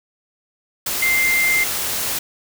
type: tone in noise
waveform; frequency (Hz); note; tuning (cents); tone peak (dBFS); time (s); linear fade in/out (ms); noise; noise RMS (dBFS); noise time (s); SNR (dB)
sine; 2093; C7; 0; -15; 1.02-1.64; 5; white; -23; 0.86-2.19; +5
effects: none